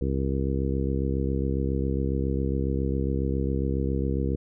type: harmonic tone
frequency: 67.3 Hz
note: C2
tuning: 49 cents sharp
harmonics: 1 / 2 / 3 / 4 / 5 / 6 / 7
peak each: -27 / -30 / -32 / -33 / -34 / -35 / -35 dBFS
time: 0.01-4.36 s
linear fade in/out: 5 ms
effects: none